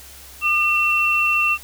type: tone pair together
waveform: sine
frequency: 1206 / 2707 Hz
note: D6 / E7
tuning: +46 / +45 cents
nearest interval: octave + major second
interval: 1399 cents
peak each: -22 / -16 dBFS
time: 0.41-1.58 s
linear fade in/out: 50 ms
effects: added 67 Hz sine -46 dBFS peak until 1.63 s + white hiss -42 dBFS RMS until 1.63 s